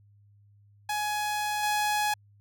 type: tone with level steps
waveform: sawtooth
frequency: 839 Hz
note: G#5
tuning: 17 cents sharp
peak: -24 / -21 dBFS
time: 0.89-2.14 s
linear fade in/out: 5 ms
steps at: 1.63 s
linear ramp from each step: 2 ms
effects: added 102 Hz sine -56 dBFS peak until 2.4 s